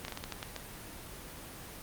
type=slowing click train; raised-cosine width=0.2 ms; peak=-20 dBFS; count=8; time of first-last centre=0.05-0.563 s; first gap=32 ms; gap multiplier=1.27; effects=pink hiss -46 dBFS RMS until 1.82 s + Opus 24 kbps